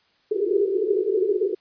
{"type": "band-pass noise", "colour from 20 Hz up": "pink", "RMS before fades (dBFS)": -22, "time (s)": [0.31, 1.55], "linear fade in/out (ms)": 10, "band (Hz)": [370, 430], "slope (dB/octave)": 96, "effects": ["white hiss -63 dBFS RMS until 1.6 s", "resampled to 11025 Hz"]}